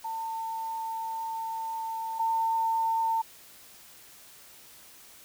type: tone pair in turn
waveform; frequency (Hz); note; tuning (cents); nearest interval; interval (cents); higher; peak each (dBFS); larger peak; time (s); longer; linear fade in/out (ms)
sine; 899 / 902.2; A5 / A5; +37 / +43; unison; 6; second; -31 / -24; second; 0.04-2.19 / 2.19-3.22; first; 10
effects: white hiss -52 dBFS RMS until 5.24 s